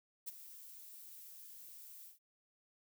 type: noise with ADSR envelope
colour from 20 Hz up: violet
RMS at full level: -41 dBFS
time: 0.26-2.19 s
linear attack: 22 ms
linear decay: 20 ms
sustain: -13 dB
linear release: 140 ms
effects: none